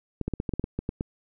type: clicks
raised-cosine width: 3 ms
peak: -15 dBFS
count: 11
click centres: 0.213 / 0.28 / 0.337 / 0.401 / 0.492 / 0.537 / 0.596 / 0.641 / 0.79 / 0.891 / 1.009 s
effects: none